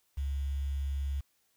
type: tone with quantisation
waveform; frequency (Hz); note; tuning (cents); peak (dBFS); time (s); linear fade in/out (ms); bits
sine; 69.3; C#2; 0; -30; 0.17-1.21; 10; 9
effects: white hiss -73 dBFS RMS until 1.56 s